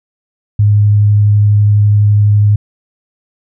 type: tone with vibrato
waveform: sine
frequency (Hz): 103.83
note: G#2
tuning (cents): 0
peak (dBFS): -5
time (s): 0.59-2.56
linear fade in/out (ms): 5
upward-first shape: triangle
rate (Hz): 12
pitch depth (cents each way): 10
effects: none